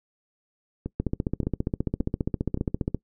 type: two click trains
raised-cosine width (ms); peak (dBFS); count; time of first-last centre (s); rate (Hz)
3; -12 / -17; 30 / 4; 1-2.946 / 0.86-2.574; 14.9 / 1.75
effects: noise-tail reverb RT60 0.1 s tail -22 dB re dry